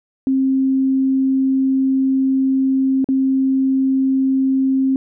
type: tone with dropouts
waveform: sine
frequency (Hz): 266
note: C4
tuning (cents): +29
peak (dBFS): -13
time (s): 0.27-4.96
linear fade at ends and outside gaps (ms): 1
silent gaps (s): 3.044-3.088
effects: none